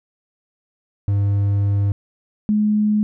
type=tone pair in turn; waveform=triangle / sine; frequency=100.6 / 211.1 Hz; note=G2 / G#3; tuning=+45 / +29 cents; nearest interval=octave + minor second; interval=1284 cents; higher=second; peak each=-13 / -14 dBFS; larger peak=first; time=1.08-1.92 / 2.49-3.03 s; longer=first; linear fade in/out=0 ms; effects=none